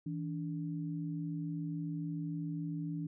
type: tone pair together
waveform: sine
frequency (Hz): 162.4 / 289.4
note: E3 / D4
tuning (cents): -26 / -25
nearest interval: minor seventh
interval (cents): 1001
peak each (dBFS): -37 / -40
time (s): 0.06-3.07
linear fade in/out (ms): 5
effects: none